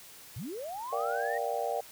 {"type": "linear sweep", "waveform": "sine", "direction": "up", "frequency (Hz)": [87.1, 1896], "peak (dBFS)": -36, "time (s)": [0.36, 1.38], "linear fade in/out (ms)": 5}
{"type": "chord", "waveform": "sine", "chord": "G minor seventh", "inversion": "first", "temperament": "just", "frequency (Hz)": [470.4, 588, 705.6, 784], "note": ["Bb4", "D5", "F5", "G5"], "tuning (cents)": [16, 2, 18, 0], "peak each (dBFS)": -35, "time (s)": [0.92, 1.81], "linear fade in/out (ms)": 10}
{"effects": ["white hiss -51 dBFS RMS until 1.91 s"]}